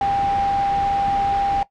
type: tone in noise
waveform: sine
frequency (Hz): 796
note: G5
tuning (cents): +26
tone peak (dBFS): -17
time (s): 0.01-1.63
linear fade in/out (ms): 2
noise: pink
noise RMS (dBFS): -30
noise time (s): 0.01-1.63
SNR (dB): +10
effects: noise-tail reverb RT60 0.1 s tail -17 dB re dry + low-pass 3000 Hz 12 dB/octave